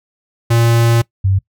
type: tone pair in turn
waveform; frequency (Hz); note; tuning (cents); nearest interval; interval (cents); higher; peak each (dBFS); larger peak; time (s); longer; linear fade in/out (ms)
square / sine; 116.54 / 96.22; A#2 / G2; 0 / -32; minor third; 332; first; -10; neither; 0.5-1.02 / 1.24-1.39; first; 10
effects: noise-tail reverb RT60 0.1 s tail -21 dB re dry